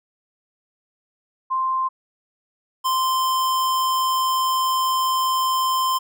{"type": "tone pair in turn", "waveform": ["sine", "square"], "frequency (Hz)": [1046.5, 1040.8], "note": ["C6", "C6"], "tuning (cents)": [0, -9], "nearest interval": "unison", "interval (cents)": 9, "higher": "first", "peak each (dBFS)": -19, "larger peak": "neither", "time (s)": [[1.5, 1.89], [2.84, 5.99]], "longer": "second", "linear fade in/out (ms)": 20, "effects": []}